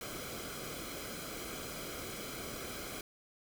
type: noise with comb filter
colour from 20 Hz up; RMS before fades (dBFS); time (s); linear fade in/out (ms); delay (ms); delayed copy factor
pink; -43; 0.01-3.01; 2; 1.1; -0.65
effects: none